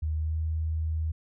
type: tone with pitch glide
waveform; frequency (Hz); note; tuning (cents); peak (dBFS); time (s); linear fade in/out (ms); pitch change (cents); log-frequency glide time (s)
sine; 77.78 to 79.46; D#2 to D#2; 0 to +37; -26; 0.02-1.12; 10; +37; 0.18-0.37
effects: none